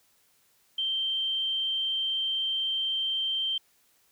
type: tone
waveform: sine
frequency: 3136 Hz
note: G7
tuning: in tune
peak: -26 dBFS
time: 0.78-3.58 s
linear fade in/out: 5 ms
effects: white hiss -66 dBFS RMS until 4.11 s